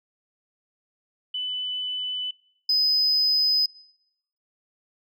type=tone pair in turn; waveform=sine; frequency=2998 / 5026 Hz; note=F#7 / D#8; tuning=+22 / +17 cents; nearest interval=major sixth; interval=895 cents; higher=second; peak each=-26 / -17 dBFS; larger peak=second; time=1.34-2.31 / 2.69-3.66 s; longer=neither; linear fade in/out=5 ms; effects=noise-tail reverb RT60 0.8 s tail -24 dB re dry + tanh soft clip ceiling -15 dBFS